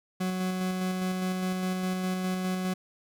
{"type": "tone with tremolo", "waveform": "40% pulse", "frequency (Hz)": 185, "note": "F#3", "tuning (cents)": 0, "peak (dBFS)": -26, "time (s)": [0.2, 2.74], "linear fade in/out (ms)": 10, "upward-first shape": "square", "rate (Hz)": 4.9, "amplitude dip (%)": 25, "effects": []}